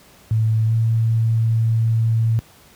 sine tone with pitch glide, 110.7 to 113.16 Hz, A2 to A2, +11 to +49 cents, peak -14 dBFS, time 0.31-2.39 s, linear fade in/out 0 ms, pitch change +38 cents, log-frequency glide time 0.66-0.73 s, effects pink hiss -49 dBFS RMS until 2.75 s + high-pass 60 Hz 12 dB/octave

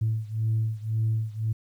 sine beating tone pair, 110 / 111.9 Hz, A2 / A2, 0 / +30 cents, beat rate 1.9 Hz, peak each -25 / -27 dBFS, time 0.01-1.53 s, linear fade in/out 10 ms, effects tanh soft clip ceiling -18 dBFS + 10-bit

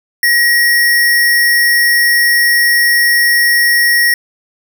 sine tone with sample-and-hold, 1900 Hz, A#6, 33 cents sharp, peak -7 dBFS, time 0.23-4.14 s, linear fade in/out 2 ms, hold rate 7350 Hz, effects none

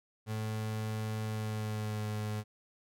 35% pulse tone with pitch glide, 108.9 to 106.41 Hz, A2 to G#2, -17 to +43 cents, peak -32 dBFS, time 0.26-2.44 s, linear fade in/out 50 ms, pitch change -40 cents, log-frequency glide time 1.24-2.06 s, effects none

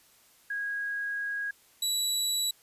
sine / 25% pulse tone pair in turn, 1645 / 3923 Hz, G#6 / B7, -17 / -12 cents, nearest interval octave + minor third, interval 1505 cents, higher second, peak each -30 / -23 dBFS, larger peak second, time 0.5-1.51 / 1.82-2.51 s, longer first, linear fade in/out 5 ms, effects white hiss -61 dBFS RMS until 2.62 s + resampled to 32000 Hz

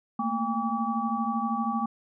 sine tone cluster, 221.6 / 234.3 / 803 / 1145 Hz, A3 / A#3 / G5 / D6, +13 / +9 / +41 / -44 cents, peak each -31 dBFS, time 0.19-1.86 s, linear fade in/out 5 ms, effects none

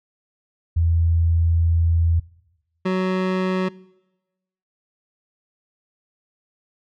sine / 25% pulse tone pair in turn, 83.4 / 186.15 Hz, E2 / F#3, +21 / +11 cents, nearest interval octave + major second, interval 1390 cents, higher second, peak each -15 dBFS, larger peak neither, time 0.76-2.2 / 2.85-3.69 s, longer first, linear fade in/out 10 ms, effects noise-tail reverb RT60 1.0 s tail -23 dB re dry + low-pass 3000 Hz 12 dB/octave

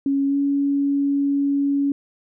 sine tone with pitch glide, 276.7 to 281 Hz, C#4 to C#4, -3 to +24 cents, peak -17 dBFS, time 0.06-1.92 s, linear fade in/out 2 ms, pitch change +27 cents, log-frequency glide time 0.27-0.36 s, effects none

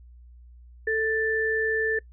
sine tone pair together, 441.4 / 1765.6 Hz, A4 / A6, +5 / +5 cents, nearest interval 2 octaves, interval 2400 cents, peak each -25 dBFS, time 0.87-1.99 s, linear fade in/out 5 ms, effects noise-tail reverb RT60 0.1 s tail -23 dB re dry + added 60 Hz sine -46 dBFS peak until 2.12 s

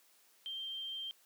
sine tone, 3157 Hz, G7, 12 cents sharp, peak -39 dBFS, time 0.46-1.11 s, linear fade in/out 0 ms, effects white hiss -67 dBFS RMS until 1.25 s + high-pass 300 Hz 12 dB/octave

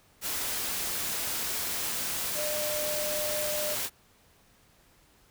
sine tone in noise, 602 Hz, D5, 43 cents sharp, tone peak -32 dBFS, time 2.34-3.77 s, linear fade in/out 50 ms, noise white, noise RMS -32 dBFS, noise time 0.21-3.9 s, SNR -3 dB, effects pink hiss -62 dBFS RMS until 5.3 s

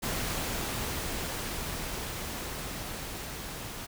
pink noise with level ramp, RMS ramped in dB -32 to -40 dBFS, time 0.02-3.87 s, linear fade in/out 20 ms, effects none

